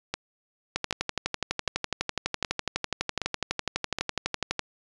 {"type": "two click trains", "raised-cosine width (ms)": 0.2, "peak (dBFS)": [-9, -11], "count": [47, 6], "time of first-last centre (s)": [[0.76, 4.593], [0.14, 3.986]], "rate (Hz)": [12, 1.3], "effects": ["resampled to 22050 Hz"]}